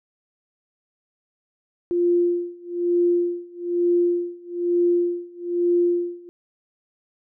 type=tone with tremolo; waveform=sine; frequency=349.1 Hz; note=F4; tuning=1 cent flat; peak=-15 dBFS; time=1.91-6.29 s; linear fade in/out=0 ms; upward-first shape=sine; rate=1.1 Hz; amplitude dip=95%; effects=none